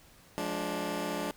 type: chord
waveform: 15% pulse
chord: D diminished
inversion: first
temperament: just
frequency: 176.2 / 211.4 / 293.7 Hz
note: F3 / Ab3 / D4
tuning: +16 / +31 / 0 cents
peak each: -32 / -31 / -29 dBFS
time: 0.38-1.31 s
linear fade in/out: 0 ms
effects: pink hiss -58 dBFS RMS until 1.36 s